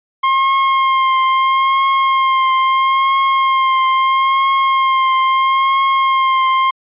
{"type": "tone with vibrato", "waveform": "40% pulse", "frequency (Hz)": 1066, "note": "C6", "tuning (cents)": 32, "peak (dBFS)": -10, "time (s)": [0.23, 6.71], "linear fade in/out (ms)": 10, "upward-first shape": "triangle", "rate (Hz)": 0.76, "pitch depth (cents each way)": 24, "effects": ["resampled to 8000 Hz"]}